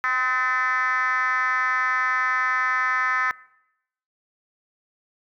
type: tone with frequency modulation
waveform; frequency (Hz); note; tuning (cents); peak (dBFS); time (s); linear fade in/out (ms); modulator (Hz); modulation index
sine; 1530; G6; -42; -19; 0.04-3.31; 0; 250; 1.9
effects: noise-tail reverb RT60 0.8 s tail -22 dB re dry + tanh soft clip ceiling -16 dBFS